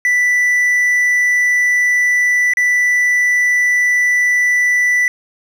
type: tone with dropouts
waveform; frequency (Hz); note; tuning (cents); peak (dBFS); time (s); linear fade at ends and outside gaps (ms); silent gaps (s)
triangle; 1975.5; B6; 0; -9; 0.05-5.08; 1; 2.536-2.571
effects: none